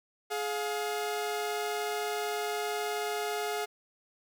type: tone pair together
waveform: sawtooth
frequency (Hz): 421.1 / 708.2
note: G#4 / F5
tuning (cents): +24 / +24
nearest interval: major sixth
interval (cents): 900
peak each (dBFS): -29 / -31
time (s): 0.3-3.66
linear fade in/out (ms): 20
effects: none